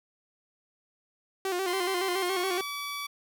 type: tone with vibrato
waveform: sawtooth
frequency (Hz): 370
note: F#4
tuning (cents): 0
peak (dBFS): -24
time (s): 1.45-2.61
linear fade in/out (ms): 2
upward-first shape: square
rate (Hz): 7.1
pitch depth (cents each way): 67
type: tone with pitch glide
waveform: 15% pulse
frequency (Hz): 1039 to 1146.2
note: C6 to D6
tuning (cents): -12 to -42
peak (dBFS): -27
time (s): 1.67-3.07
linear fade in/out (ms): 10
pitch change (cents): +170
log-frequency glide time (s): 2.13-2.61
effects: none